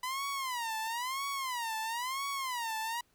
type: tone with vibrato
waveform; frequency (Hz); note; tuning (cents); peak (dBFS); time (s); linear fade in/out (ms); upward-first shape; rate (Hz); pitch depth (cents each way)
sawtooth; 992; B5; +7; -30; 0.03-3.01; 5; sine; 1; 210
effects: pink hiss -71 dBFS RMS until 3.14 s